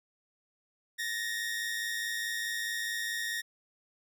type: tone pair together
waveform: sawtooth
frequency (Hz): 1760.3 / 1865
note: A6 / A#6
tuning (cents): 0 / 0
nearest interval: minor second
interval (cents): 100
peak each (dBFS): -35 / -30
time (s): 0.98-3.42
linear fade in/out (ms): 20
effects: none